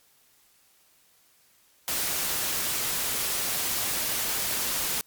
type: noise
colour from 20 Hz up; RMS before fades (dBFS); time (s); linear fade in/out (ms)
white; -28; 1.88-5.01; 0
effects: white hiss -62 dBFS RMS until 5.06 s + MP3 96 kbps